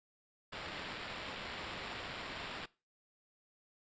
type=noise with sample-and-hold; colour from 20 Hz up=violet; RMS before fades=-44 dBFS; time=0.52-2.66 s; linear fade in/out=10 ms; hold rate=6300 Hz; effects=noise-tail reverb RT60 0.3 s tail -21 dB re dry + resampled to 16000 Hz